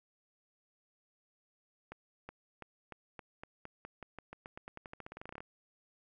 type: accelerating click train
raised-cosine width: 0.5 ms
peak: -30 dBFS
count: 28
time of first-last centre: 1.92-5.405 s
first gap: 370 ms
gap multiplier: 0.9
effects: none